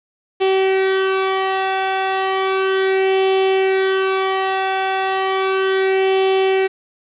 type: tone with flanger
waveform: sawtooth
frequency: 382.6 Hz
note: G4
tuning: 42 cents flat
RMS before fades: -17 dBFS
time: 0.4-6.68 s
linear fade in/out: 20 ms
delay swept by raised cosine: 0.33 to 1.18 ms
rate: 0.34 Hz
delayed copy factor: +0.65
effects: resampled to 8000 Hz + 7-bit